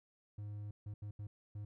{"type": "tone bursts at uneven times", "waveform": "triangle", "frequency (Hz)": 103.8, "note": "G#2", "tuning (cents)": 0, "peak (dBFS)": -40, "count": 5, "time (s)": [[0.38, 0.71], [0.86, 0.94], [1.02, 1.11], [1.19, 1.27], [1.55, 1.65]], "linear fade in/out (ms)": 5, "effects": []}